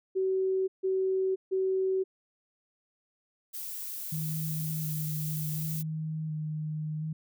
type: tone bursts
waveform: sine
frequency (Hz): 379.1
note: F#4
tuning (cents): +42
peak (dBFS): -25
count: 3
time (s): 0.15-2.04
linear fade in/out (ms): 20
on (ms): 530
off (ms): 150
type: noise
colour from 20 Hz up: violet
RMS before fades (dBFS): -38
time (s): 3.53-5.83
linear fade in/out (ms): 20
type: tone with vibrato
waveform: sine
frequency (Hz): 155.56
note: D#3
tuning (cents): 0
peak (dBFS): -31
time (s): 4.12-7.13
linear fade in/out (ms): 5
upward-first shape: square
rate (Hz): 0.69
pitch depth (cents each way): 16
effects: none